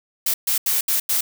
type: noise bursts at uneven times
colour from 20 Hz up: blue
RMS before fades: -20 dBFS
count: 5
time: 0.26-0.34 / 0.47-0.58 / 0.66-0.81 / 0.88-1 / 1.09-1.21 s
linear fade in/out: 5 ms
effects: none